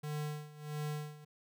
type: tone with tremolo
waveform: square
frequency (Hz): 150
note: D3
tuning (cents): +37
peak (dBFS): -36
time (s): 0.03-1.25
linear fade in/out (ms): 10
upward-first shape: sine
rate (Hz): 1.5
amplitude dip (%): 85
effects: none